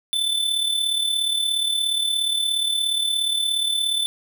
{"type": "tone with amplitude modulation", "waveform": "square", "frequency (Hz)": 3520, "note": "A7", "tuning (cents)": 0, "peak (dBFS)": -18, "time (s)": [0.13, 4.06], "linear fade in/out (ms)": 0, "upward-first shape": "sine", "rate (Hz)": 37, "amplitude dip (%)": 55, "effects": []}